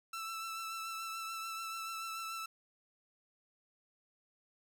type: tone with vibrato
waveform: sawtooth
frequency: 1328 Hz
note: E6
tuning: 12 cents sharp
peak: -36 dBFS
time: 0.13-2.46 s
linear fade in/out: 5 ms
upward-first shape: triangle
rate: 6.9 Hz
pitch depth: 25 cents each way
effects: none